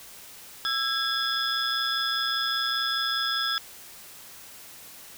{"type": "tone cluster", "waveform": "sine", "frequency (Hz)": [1330, 1632, 3351, 3476, 5090], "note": ["E6", "G#6", "G#7", "A7", "D#8"], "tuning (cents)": [15, -31, 15, -22, 39], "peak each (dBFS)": -31, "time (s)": [0.65, 3.58], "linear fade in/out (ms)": 0, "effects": ["white hiss -46 dBFS RMS until 5.17 s"]}